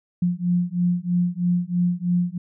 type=beating tone pair; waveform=sine; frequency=175.1 / 178.2 Hz; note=F3 / F3; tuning=+5 / +35 cents; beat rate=3.1 Hz; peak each=-22 / -22 dBFS; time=0.22-2.38 s; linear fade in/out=5 ms; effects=none